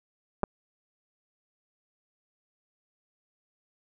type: clicks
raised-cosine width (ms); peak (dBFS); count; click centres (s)
1; -13; 2; 0.433 / 0.438
effects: none